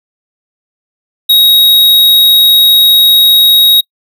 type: tone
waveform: square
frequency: 3789 Hz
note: A#7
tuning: 27 cents sharp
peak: -4 dBFS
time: 1.29-3.81 s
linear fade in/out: 10 ms
effects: noise-tail reverb RT60 0.1 s tail -25 dB re dry

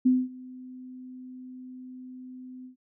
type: tone with ADSR envelope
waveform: sine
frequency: 254.7 Hz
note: C4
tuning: 46 cents flat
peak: -16 dBFS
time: 0.05-2.76 s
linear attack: 13 ms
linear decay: 220 ms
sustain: -24 dB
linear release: 110 ms
effects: none

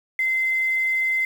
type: tone with quantisation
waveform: sine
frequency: 2067 Hz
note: C7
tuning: 22 cents flat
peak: -19 dBFS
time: 0.19-1.25 s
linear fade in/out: 2 ms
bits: 7
effects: none

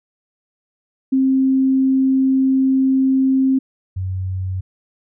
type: tone pair in turn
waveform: sine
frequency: 265 / 93.52 Hz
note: C4 / F#2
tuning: +22 / +19 cents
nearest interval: octave + tritone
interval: 1803 cents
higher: first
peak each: -12 / -20 dBFS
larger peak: first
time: 1.12-3.59 / 3.96-4.61 s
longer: first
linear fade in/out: 10 ms
effects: none

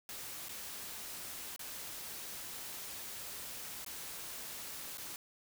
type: noise with dropouts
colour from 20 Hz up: white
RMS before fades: -45 dBFS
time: 0.09-5.16 s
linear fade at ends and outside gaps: 1 ms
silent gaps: 0.485-0.492 / 1.562-1.593 / 3.847-3.863 / 4.973-4.981 s
effects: none

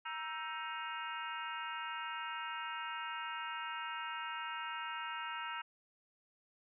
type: harmonic tone with a mistuned harmonic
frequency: 313.4 Hz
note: D#4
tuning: 13 cents sharp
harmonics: 3 / 4 / 5 / 6 / 7 / 8 / 9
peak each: -44 / -44 / -47 / -51 / -52 / -51 / -48 dBFS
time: 0.05-5.62 s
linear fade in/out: 10 ms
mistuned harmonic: 4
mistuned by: +97 cents
effects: none

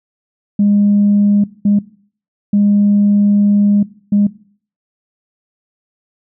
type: tone bursts at uneven times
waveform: sine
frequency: 204.3 Hz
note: G#3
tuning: 28 cents flat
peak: -7 dBFS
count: 4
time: 0.59-1.44 / 1.65-1.79 / 2.53-3.83 / 4.12-4.27 s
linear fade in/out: 5 ms
effects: noise-tail reverb RT60 0.5 s tail -19 dB re dry + tanh soft clip ceiling -4 dBFS

